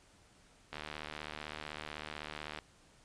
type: click train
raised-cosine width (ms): 0.3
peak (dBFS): -25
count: 142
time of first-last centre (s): 0.73-2.588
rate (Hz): 75.9
effects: pink hiss -64 dBFS RMS until 3.04 s + resampled to 22050 Hz